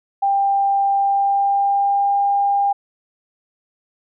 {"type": "tone with pitch glide", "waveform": "sine", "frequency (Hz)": [793, 802.2], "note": ["G5", "G5"], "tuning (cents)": [20, 40], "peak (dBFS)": -14, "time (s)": [0.22, 2.73], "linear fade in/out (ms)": 10, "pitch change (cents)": 20, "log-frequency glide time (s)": [0.95, 2.17], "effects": []}